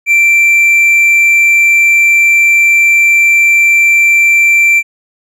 triangle tone, 2349 Hz, D7, in tune, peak -3 dBFS, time 0.06-4.83 s, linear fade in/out 50 ms, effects none

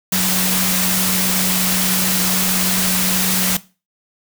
sine tone in noise, 185.2 Hz, F#3, 2 cents sharp, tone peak -20 dBFS, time 0.12-3.57 s, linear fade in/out 5 ms, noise white, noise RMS -18 dBFS, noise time 0.12-3.57 s, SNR -5 dB, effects noise-tail reverb RT60 0.3 s tail -18 dB re dry

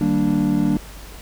triangle chord, Eb major seventh, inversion none, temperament equal, 155.56 / 196 / 233.1 / 293.7 Hz, Eb3 / G3 / Bb3 / D4, 0 / 0 / 0 / 0 cents, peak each -22 / -19 / -20 / -18 dBFS, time 0.01-0.77 s, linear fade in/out 2 ms, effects added 50 Hz sine -37 dBFS peak until 1.21 s + pink hiss -41 dBFS RMS until 1.21 s

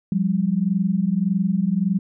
sine tone pair together, 177.29 / 199 Hz, F3 / G3, +26 / +26 cents, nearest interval major second, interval 200 cents, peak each -21 / -20 dBFS, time 0.12-1.99 s, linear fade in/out 2 ms, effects none

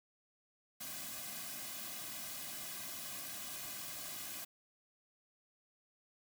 white noise with comb filter, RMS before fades -45 dBFS, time 0.8-4.45 s, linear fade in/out 10 ms, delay 2.2 ms, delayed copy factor -0.95, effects none

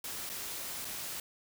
white noise with dropouts, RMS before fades -40 dBFS, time 0.04-1.2 s, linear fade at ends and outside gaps 2 ms, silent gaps 0.293-0.298 / 0.847-0.851 s, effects none

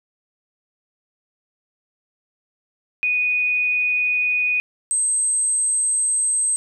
sine tone pair in turn, 2478 / 8268 Hz, D#7 / C9, -8 / -22 cents, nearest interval octave + major sixth, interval 2086 cents, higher second, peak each -17 dBFS, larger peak neither, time 3.03-4.6 / 4.91-6.56 s, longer second, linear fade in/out 0 ms, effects none

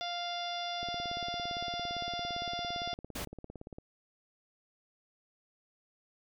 harmonic tone, 698.5 Hz, F5, in tune, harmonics 1 / 2 / 3 / 4 / 5 / 6 / 7 / 8, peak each -37 / -46 / -47 / -48 / -40 / -53 / -46 / -51 dBFS, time 0.01-2.94 s, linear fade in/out 0 ms
click train, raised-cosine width 2 ms, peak -31 dBFS, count 53, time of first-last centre 0.83-3.785 s, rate 17.6 Hz
pink noise, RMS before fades -39 dBFS, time 3.15-3.25 s, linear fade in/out 5 ms
effects none

